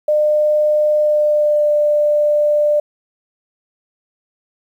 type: tone with pitch glide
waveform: sine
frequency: 603 to 594.4 Hz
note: D5 to D5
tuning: +46 to +21 cents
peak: -11 dBFS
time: 0.08-2.8 s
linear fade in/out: 5 ms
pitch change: -25 cents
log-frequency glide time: 0.93-1.72 s
effects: 8-bit